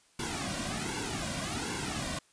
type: noise with flanger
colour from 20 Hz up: pink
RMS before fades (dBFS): -35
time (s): 0.19-2.19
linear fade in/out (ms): 5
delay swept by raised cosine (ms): 1.6 to 2.35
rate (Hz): 1.3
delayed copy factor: -0.8
effects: white hiss -65 dBFS RMS until 2.32 s + resampled to 22050 Hz